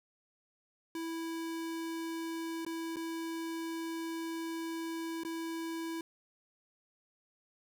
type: tone with dropouts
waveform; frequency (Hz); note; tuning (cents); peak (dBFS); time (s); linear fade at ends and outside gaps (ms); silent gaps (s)
square; 329; E4; -3; -37; 0.95-6.01; 2; 2.65-2.664 / 2.96-2.967 / 5.235-5.249
effects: 13-bit